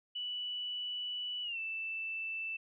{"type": "tone with pitch glide", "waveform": "sine", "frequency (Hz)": [2960, 2652], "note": ["F#7", "E7"], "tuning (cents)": [0, 10], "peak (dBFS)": -36, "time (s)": [0.15, 2.57], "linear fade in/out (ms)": 10, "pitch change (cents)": -190, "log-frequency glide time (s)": [1.43, 1.59], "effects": []}